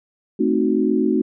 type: chord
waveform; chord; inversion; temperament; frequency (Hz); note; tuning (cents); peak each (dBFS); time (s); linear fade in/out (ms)
sine; A diminished seventh; none; equal with one note detuned; 220 / 261.6 / 309 / 370; A3 / C4 / Eb4 / Gb4; 0 / 0 / -12 / 0; -21; 0.39-1.22; 10
effects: none